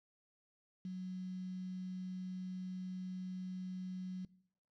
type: tone with quantisation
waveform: sine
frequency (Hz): 184.6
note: F#3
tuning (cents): -4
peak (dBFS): -40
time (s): 0.85-4.25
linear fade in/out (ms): 2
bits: 10
effects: noise-tail reverb RT60 0.7 s tail -21 dB re dry + low-pass 4000 Hz 12 dB/octave